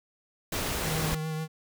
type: noise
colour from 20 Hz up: pink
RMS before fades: -31 dBFS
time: 0.52-1.15 s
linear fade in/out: 5 ms
type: tone with vibrato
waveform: square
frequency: 157.4 Hz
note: D#3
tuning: 20 cents sharp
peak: -31 dBFS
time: 0.82-1.48 s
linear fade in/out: 50 ms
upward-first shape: triangle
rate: 7.1 Hz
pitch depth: 25 cents each way
effects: none